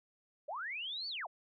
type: linear two-way sweep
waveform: sine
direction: up then down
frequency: 523.3 to 4612 to 523.3 Hz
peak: -38 dBFS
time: 0.48-1.27 s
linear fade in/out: 10 ms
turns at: 1.08 s
effects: none